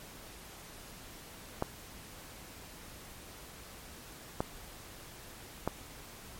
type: clicks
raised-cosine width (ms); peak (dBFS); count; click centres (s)
1; -16; 3; 1.624 / 4.405 / 5.676
effects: pink hiss -50 dBFS RMS until 6.39 s + MP3 64 kbps